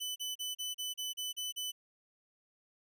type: tone bursts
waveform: sawtooth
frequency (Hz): 3000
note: F#7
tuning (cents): +23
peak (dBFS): -33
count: 9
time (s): 0-1.72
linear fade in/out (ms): 20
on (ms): 160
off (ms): 35
effects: none